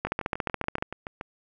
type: two click trains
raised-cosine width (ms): 0.5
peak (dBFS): -19 / -11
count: 9 / 12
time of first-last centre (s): 0.07-1.211 / 0.05-0.825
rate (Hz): 7.01 / 14.2
effects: none